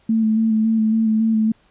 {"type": "tone with vibrato", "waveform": "sine", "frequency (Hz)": 220.9, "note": "A3", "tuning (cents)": 7, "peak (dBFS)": -14, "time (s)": [0.09, 1.52], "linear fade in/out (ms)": 5, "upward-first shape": "square", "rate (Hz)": 3.6, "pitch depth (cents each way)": 20, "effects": ["pink hiss -58 dBFS RMS until 1.7 s", "resampled to 8000 Hz"]}